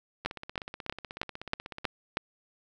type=two click trains; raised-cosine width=0.3 ms; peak=-23 / -12 dBFS; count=27 / 7; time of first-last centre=0.25-1.845 / 0.26-2.171 s; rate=16.3 / 3.14 Hz; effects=none